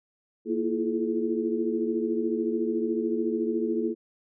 sine tone cluster, 232.7 / 330.7 / 344.5 / 427.6 Hz, A#3 / E4 / F4 / A4, -3 / +6 / -24 / -49 cents, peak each -30 dBFS, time 0.45-3.95 s, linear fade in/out 50 ms, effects none

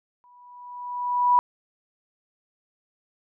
sine tone with exponential growth, 980 Hz, B5, 14 cents flat, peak -13 dBFS, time 0.24-1.39 s, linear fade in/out 0 ms, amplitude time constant 250 ms, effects none

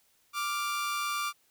sawtooth tone pair together, 1176 / 1397.7 Hz, D6 / F6, +2 / +1 cents, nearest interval minor third, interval 299 cents, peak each -27 / -34 dBFS, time 0.33-1.33 s, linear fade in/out 50 ms, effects white hiss -68 dBFS RMS until 1.5 s

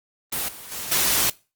white noise with level steps, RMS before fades -26 / -39 / -32 / -20 dBFS, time 0.32-1.3 s, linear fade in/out 5 ms, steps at 0.48 / 0.71 / 0.91 s, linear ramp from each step 10 ms, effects noise-tail reverb RT60 0.3 s tail -22 dB re dry + Opus 24 kbps

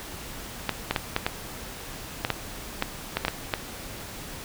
clicks, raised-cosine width 0.3 ms, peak -7 dBFS, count 12, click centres 0.693 / 0.91 / 0.962 / 1.164 / 1.265 / 2.249 / 2.303 / 2.824 / 3.17 / 3.25 / 3.282 / 3.538 s, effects pink hiss -39 dBFS RMS until 4.44 s

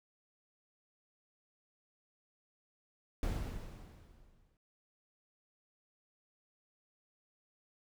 brown noise with exponential decay, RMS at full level -33 dBFS, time 3.23-4.57 s, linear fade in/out 1 ms, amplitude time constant 290 ms, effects none

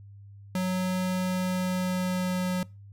square tone with pitch glide, 184.3 to 182.5 Hz, F#3 to F#3, -7 to -24 cents, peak -26 dBFS, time 0.55-2.63 s, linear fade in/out 2 ms, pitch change -17 cents, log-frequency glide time 1.02-2.47 s, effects noise-tail reverb RT60 0.3 s tail -24 dB re dry + added 100 Hz sine -45 dBFS peak until 2.92 s

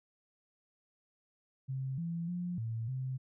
sine tone with pitch steps, 132.8 / 168.5 / 177 / 113.4 / 130.3 Hz, C3 / E3 / F3 / A#2 / C3, +26 / +38 / +23 / -47 / -7 cents, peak -34 dBFS, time 1.68-3.18 s, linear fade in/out 20 ms, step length 300 ms, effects none

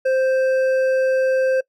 sine tone with hard clipping, 523.3 Hz, C5, in tune, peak -17 dBFS, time 0.05-1.61 s, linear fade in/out 10 ms, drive 7 dB, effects noise-tail reverb RT60 0.1 s tail -23 dB re dry

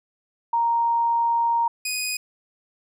sine / 15% pulse tone pair in turn, 932.3 / 2489 Hz, A#5 / D#7, 0 / 0 cents, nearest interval octave + perfect fourth, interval 1700 cents, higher second, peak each -18 dBFS, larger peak neither, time 0.53-1.68 / 1.85-2.17 s, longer first, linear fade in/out 5 ms, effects none

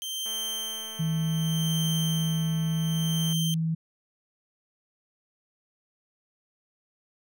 sawtooth tone with tremolo, 3136 Hz, G7, in tune, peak -26 dBFS, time 0.02-3.54 s, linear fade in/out 0 ms, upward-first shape sine, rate 0.67 Hz, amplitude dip 70%
click train, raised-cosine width 0.5 ms, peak -33 dBFS, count 676, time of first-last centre 0.26-3.328 s, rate 220 Hz
sine tone with pitch glide, 160.7 to 162.19 Hz, E3 to E3, -44 to -28 cents, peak -24 dBFS, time 0.99-3.75 s, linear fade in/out 10 ms, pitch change +16 cents, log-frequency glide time 1.88-3.55 s
effects none

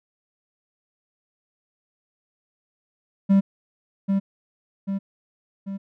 triangle tone with echo, 196 Hz, G3, in tune, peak -11 dBFS, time 3.29-3.41 s, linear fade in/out 20 ms, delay 790 ms, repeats 3, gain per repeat -5 dB, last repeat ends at 5.78 s, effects none

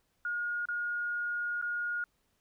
sine tone with dropouts, 1432 Hz, F6, 43 cents sharp, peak -31 dBFS, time 0.25-2.04 s, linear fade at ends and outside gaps 2 ms, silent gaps 0.655-0.686 / 1.615-1.624 s, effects pink hiss -75 dBFS RMS until 2.4 s

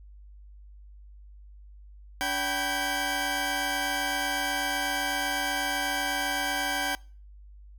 20% pulse tone cluster, 286.4 / 767 / 985 / 1602 Hz, D4 / G5 / B5 / G6, -43 / -38 / -5 / +37 cents, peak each -31 / -25 / -31 / -27 dBFS, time 2.21-6.95 s, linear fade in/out 0 ms, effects noise-tail reverb RT60 0.4 s tail -24 dB re dry + added 50 Hz sine -46 dBFS peak until 7.78 s

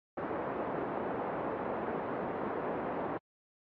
pink band-pass noise, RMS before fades -36 dBFS, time 0.17-3.18 s, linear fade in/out 5 ms, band 300 to 1000 Hz, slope 12 dB/octave, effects low-pass 2000 Hz 12 dB/octave + AAC 32 kbps

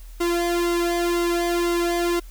sawtooth tone with flanger, 345.3 Hz, F4, 20 cents flat, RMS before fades -22 dBFS, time 0.2-2.2 s, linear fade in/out 10 ms, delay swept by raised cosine 1.2 to 2.16 ms, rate 2 Hz, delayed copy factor -0.85, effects added 40 Hz sine -37 dBFS peak until 2.3 s + white hiss -53 dBFS RMS until 2.3 s

